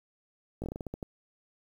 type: slowing click train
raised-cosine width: 2 ms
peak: -23 dBFS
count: 10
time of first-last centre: 0.62-1.028 s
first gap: 18 ms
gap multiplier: 1.22
effects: 9-bit